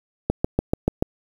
click train, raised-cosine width 2 ms, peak -5 dBFS, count 6, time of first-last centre 0.3-1.025 s, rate 6.9 Hz, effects 7-bit

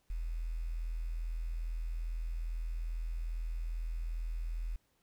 sine tone with quantisation, 41.2 Hz, E1, in tune, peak -34 dBFS, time 0.1-4.76 s, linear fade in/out 0 ms, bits 10, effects pink hiss -75 dBFS RMS until 5.02 s

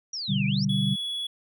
sine exponential two-way sweep, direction down then up, 5840 to 2300 to 5840 Hz, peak -30 dBFS, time 0.13-0.65 s, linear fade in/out 5 ms, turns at 0.46 s
sine chord, G major, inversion first, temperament equal, 123.47 / 146.83 / 196 Hz, B2 / D3 / G3, 0 / 0 / 0 cents, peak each -29 / -27 / -25 dBFS, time 0.28-0.96 s, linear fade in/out 20 ms
triangle tone, 3380 Hz, G#7, 30 cents sharp, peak -27 dBFS, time 0.69-1.27 s, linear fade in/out 5 ms
effects none

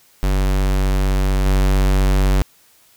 square tone with level steps, 47.83 Hz, G1, 42 cents flat, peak -15 / -13 dBFS, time 0.23-2.42 s, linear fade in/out 0 ms, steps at 1.46 s, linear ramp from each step 2 ms, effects white hiss -53 dBFS RMS until 2.96 s

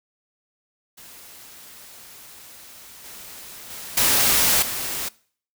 white noise with level steps, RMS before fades -44 / -40 / -36 / -18 / -28 dBFS, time 0.97-5.09 s, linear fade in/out 10 ms, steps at 3.04 / 3.7 / 3.97 / 4.62 s, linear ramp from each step 5 ms, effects noise-tail reverb RT60 0.5 s tail -22 dB re dry

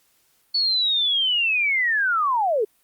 sine linear sweep, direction down, 4463 to 393 Hz, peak -18 dBFS, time 0.54-2.65 s, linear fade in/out 10 ms, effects white hiss -63 dBFS RMS until 2.83 s + Opus 48 kbps

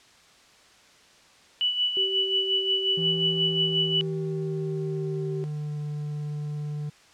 sine tone with tremolo, 2960 Hz, F#7, in tune, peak -20 dBFS, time 1.61-4.01 s, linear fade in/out 0 ms, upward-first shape sine, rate 5.6 Hz, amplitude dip 60%
sine tone, 385.5 Hz, G4, 29 cents flat, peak -30 dBFS, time 1.97-5.44 s, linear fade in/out 0 ms
triangle tone with pitch glide, 164.81 to 148.54 Hz, E3 to D3, 0 to +20 cents, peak -27 dBFS, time 2.97-6.9 s, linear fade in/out 10 ms, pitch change -180 cents, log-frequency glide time 3.28-5.79 s
effects white hiss -55 dBFS RMS until 7.13 s + low-pass 6000 Hz 12 dB/octave

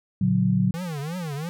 sine chord, Bb augmented, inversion none, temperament equal with one note detuned, 116.54 / 144.31 / 185 Hz, Bb2 / D3 / F#3, 0 / -30 / 0 cents, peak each -24 / -25 / -20 dBFS, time 0.21-0.71 s, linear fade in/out 5 ms
square tone with vibrato, 160.3 Hz, E3, 48 cents flat, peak -29 dBFS, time 0.74-1.49 s, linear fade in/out 0 ms, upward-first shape triangle, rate 2.9 Hz, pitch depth 280 cents each way
effects none

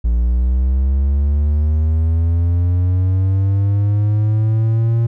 triangle linear sweep, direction up, 57 to 116.54 Hz, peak -10 dBFS, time 0.04-5.07 s, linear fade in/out 10 ms, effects none

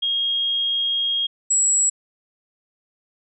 sine tone pair in turn, 3258 / 7749 Hz, G#7 / B8, -34 / -34 cents, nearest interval octave + minor third, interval 1500 cents, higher second, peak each -19 / -15 dBFS, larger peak second, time 0.02-1.27 / 1.5-1.9 s, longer first, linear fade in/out 10 ms, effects none

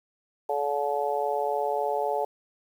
harmonic tone, 143.7 Hz, D3, 37 cents flat, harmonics 3 / 4 / 5 / 6, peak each -30 / -30 / -30 / -30 dBFS, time 0.49-2.25 s, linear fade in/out 5 ms, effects 9-bit

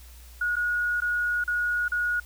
sine tone with dropouts, 1449 Hz, F#6, 37 cents flat, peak -23 dBFS, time 0.41-2.2 s, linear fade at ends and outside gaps 5 ms, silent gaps 0.557-0.565 / 1.004-1.019 / 1.44-1.477 / 1.882-1.918 s, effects added 60 Hz sine -45 dBFS peak until 2.25 s + white hiss -53 dBFS RMS until 2.25 s

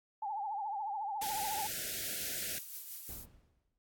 sine tone with vibrato, 830.6 Hz, G#5, in tune, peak -35 dBFS, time 0.22-1.67 s, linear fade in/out 5 ms, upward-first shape triangle, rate 14 Hz, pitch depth 130 cents each way
white band-stop noise, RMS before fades -39 dBFS, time 1.21-2.59 s, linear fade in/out 10 ms, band 720 to 1400 Hz, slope 96 dB/octave
violet noise with tremolo, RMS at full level -42 dBFS, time 2-3.26 s, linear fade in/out 50 ms, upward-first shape triangle, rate 5.6 Hz, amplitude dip 45%
brown noise with exponential decay, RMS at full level -46 dBFS, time 3.09-3.78 s, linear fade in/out 0 ms, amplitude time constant 150 ms
effects AAC 64 kbps

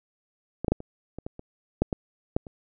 clicks, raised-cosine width 2 ms, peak -16 / -9 / -7 / -25 / -23 / -20 / -26 / -7 / -13 / -9 / -28 dBFS, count 11, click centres 0.646 / 0.682 / 0.72 / 0.804 / 1.186 / 1.265 / 1.394 / 1.82 / 1.928 / 2.365 / 2.468 s, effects none

